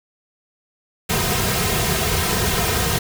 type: noise with comb filter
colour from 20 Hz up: pink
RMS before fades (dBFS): -20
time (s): 1.09-2.99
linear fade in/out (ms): 10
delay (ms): 3.5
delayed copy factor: -0.8
effects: none